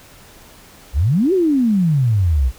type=exponential two-way sweep; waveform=sine; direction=up then down; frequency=58.27 to 394.5 to 58.27 Hz; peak=-12 dBFS; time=0.93-2.52 s; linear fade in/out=50 ms; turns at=1.33 s; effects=pink hiss -44 dBFS RMS until 2.58 s